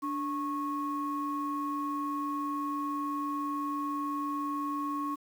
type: tone pair together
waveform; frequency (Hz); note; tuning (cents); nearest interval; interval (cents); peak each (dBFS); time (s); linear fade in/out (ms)
sine; 292 / 1098; D4 / C#6; -10 / -17; octave + major seventh; 2293; -33 / -32; 0.02-5.16; 20
effects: tanh soft clip ceiling -24 dBFS + 9-bit